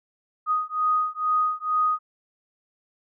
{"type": "beating tone pair", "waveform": "sine", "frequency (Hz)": [1244.5, 1246.7], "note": ["D#6", "D#6"], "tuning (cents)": [0, 3], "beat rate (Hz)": 2.2, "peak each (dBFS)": -24, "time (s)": [0.46, 1.99], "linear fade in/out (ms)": 50, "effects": []}